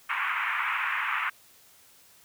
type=band-pass noise; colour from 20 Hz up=pink; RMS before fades=-29 dBFS; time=0.09-1.3 s; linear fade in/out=10 ms; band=990 to 2600 Hz; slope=48 dB/octave; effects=white hiss -57 dBFS RMS until 2.24 s